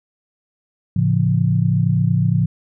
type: chord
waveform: sine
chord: A augmented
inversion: none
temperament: equal with one note detuned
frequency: 110 / 138.59 / 171.61 Hz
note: A2 / C#3 / E#3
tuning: 0 / 0 / -30 cents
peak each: -18 dBFS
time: 0.96-2.46 s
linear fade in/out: 5 ms
effects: none